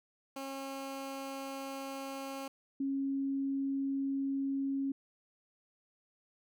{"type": "tone pair in turn", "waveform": ["15% pulse", "sine"], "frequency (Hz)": [271.5, 273.5], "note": ["C#4", "C#4"], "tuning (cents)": [-36, -23], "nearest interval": "unison", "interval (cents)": 13, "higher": "second", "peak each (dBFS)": [-33, -31], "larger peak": "second", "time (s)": [[0.36, 2.48], [2.8, 4.92]], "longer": "neither", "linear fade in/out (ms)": 5, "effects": []}